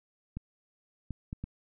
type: clicks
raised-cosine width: 5 ms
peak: -24 dBFS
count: 4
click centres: 0.37 / 1.107 / 1.329 / 1.44 s
effects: none